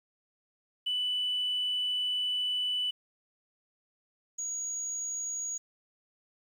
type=tone pair in turn; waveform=sine; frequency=2982 / 6716 Hz; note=F#7 / G#8; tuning=+13 / +18 cents; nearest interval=octave + major second; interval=1405 cents; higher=second; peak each=-27 / -32 dBFS; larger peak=first; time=0.86-2.91 / 4.38-5.58 s; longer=first; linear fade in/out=10 ms; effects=tanh soft clip ceiling -23 dBFS + 10-bit